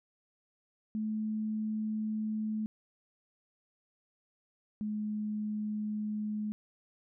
sine tone pair in turn, 216.1 / 211.9 Hz, A3 / G#3, -31 / +35 cents, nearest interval unison, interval 34 cents, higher first, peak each -31 / -32 dBFS, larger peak first, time 0.95-2.66 / 4.81-6.52 s, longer neither, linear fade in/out 0 ms, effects none

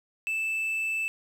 triangle tone with quantisation, 2637 Hz, E7, in tune, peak -25 dBFS, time 0.27-1.08 s, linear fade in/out 0 ms, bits 9, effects none

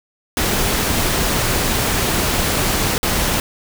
pink noise with dropouts, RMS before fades -18 dBFS, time 0.37-3.4 s, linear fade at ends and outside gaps 1 ms, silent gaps 2.98-3.03 s, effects none

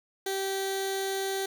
15% pulse tone with notch filter, 387.8 Hz, G4, 19 cents flat, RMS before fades -31 dBFS, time 0.26-1.46 s, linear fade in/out 5 ms, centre 1100 Hz, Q 0.93, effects none

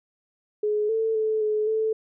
sine tone with pitch steps, 421.4 / 445.5 / 435.8 / 426.9 / 439 Hz, G#4 / A4 / A4 / G#4 / A4, +25 / +22 / -17 / +48 / -4 cents, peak -21 dBFS, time 0.63-1.93 s, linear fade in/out 5 ms, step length 260 ms, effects none

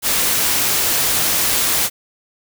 white noise, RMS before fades -17 dBFS, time 0.02-1.9 s, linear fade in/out 50 ms, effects none

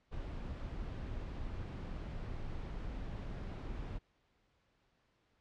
brown noise, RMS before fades -42 dBFS, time 0.11-3.99 s, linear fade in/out 20 ms, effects pink hiss -75 dBFS RMS until 5.4 s + low-pass 4000 Hz 12 dB/octave

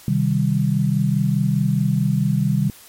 sine chord, C minor, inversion none, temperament equal, 130.81 / 155.56 / 196 Hz, C3 / Eb3 / G3, 0 / 0 / 0 cents, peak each -20 dBFS, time 0.08-2.7 s, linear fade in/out 2 ms, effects white hiss -45 dBFS RMS until 2.88 s + MP3 64 kbps

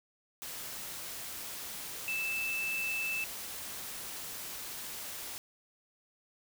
sine tone in noise, 2637 Hz, E7, in tune, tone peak -32 dBFS, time 2.08-3.24 s, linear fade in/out 0 ms, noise white, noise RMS -42 dBFS, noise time 0.42-5.38 s, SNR +7 dB, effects none

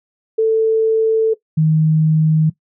sine tone pair in turn, 443.6 / 156.84 Hz, A4 / D#3, +14 / +14 cents, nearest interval octave + tritone, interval 1800 cents, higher first, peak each -10 / -10 dBFS, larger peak neither, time 0.38-1.34 / 1.57-2.5 s, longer first, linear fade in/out 10 ms, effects noise-tail reverb RT60 0.1 s tail -18 dB re dry

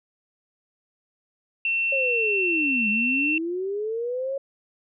sine tone, 2700 Hz, E7, 41 cents sharp, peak -21 dBFS, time 1.65-3.38 s, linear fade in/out 2 ms
sine linear two-way sweep, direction down then up, 554.4 to 205.2 to 554.4 Hz, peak -25 dBFS, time 1.92-4.38 s, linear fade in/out 5 ms, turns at 2.89 s
effects none

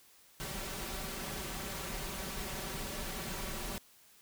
pink noise with comb filter, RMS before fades -40 dBFS, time 0.4-3.78 s, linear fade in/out 0 ms, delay 5.2 ms, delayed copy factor +0.6, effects white hiss -62 dBFS RMS until 4.21 s

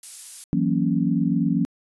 violet noise, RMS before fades -33 dBFS, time 0.03-0.44 s, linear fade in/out 2 ms
sine chord, F# dominant seventh, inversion third, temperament equal, 164.81 / 185 / 233.1 / 277.2 Hz, E3 / F#3 / A#3 / C#4, 0 / 0 / 0 / 0 cents, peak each -24 dBFS, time 0.53-1.65 s, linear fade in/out 0 ms
effects resampled to 24000 Hz

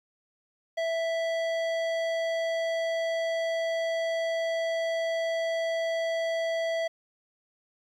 square tone, 659.3 Hz, E5, in tune, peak -27 dBFS, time 0.77-6.88 s, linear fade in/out 10 ms, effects low-pass 4000 Hz 12 dB/octave + 10-bit

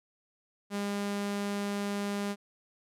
sawtooth tone, 202.4 Hz, G#3, 44 cents flat, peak -27 dBFS, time 0.7-2.36 s, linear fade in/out 50 ms, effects low-pass 12000 Hz 12 dB/octave

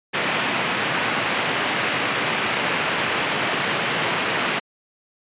white band-pass noise, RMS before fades -23 dBFS, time 0.13-4.6 s, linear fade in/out 20 ms, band 120 to 2900 Hz, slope 24 dB/octave, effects resampled to 8000 Hz

